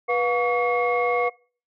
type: tone cluster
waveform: sine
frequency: 488.5 / 713 / 1131 / 2162 Hz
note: B4 / F5 / C#6 / C#7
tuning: -19 / +36 / +34 / -44 cents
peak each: -22 / -25 / -26 / -26 dBFS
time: 0.08-1.3 s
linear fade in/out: 20 ms
effects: noise-tail reverb RT60 0.4 s tail -23 dB re dry + tanh soft clip ceiling -11 dBFS